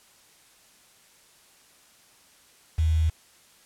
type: tone with quantisation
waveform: sine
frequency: 79.7 Hz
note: D#2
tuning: 42 cents sharp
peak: -19 dBFS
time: 2.78-3.1 s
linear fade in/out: 10 ms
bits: 7
effects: white hiss -57 dBFS RMS until 3.65 s + low-pass 11000 Hz 12 dB/octave